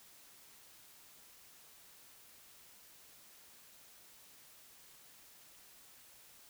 silence, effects white hiss -60 dBFS RMS until 6.49 s

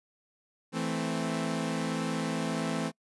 sawtooth chord, A minor, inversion second, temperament equal, 164.81 / 220 / 261.6 Hz, E3 / A3 / C4, 0 / 0 / 0 cents, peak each -30 dBFS, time 0.72-2.92 s, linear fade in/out 50 ms, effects noise-tail reverb RT60 0.1 s tail -26 dB re dry + resampled to 24000 Hz

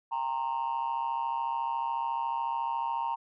sine tone with amplitude modulation, 927 Hz, A#5, 10 cents flat, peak -23 dBFS, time 0.11-3.16 s, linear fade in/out 20 ms, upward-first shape sine, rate 134 Hz, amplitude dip 90%, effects tanh soft clip ceiling -24 dBFS

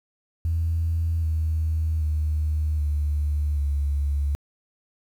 sine tone with pitch steps, 82.41 / 79.46 / 76.63 / 73.89 / 71.25 Hz, E2 / D#2 / D#2 / D2 / C#2, 0 / +37 / -26 / +11 / +48 cents, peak -20 dBFS, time 0.45-4.35 s, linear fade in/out 0 ms, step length 780 ms, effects tanh soft clip ceiling -16 dBFS + 9-bit

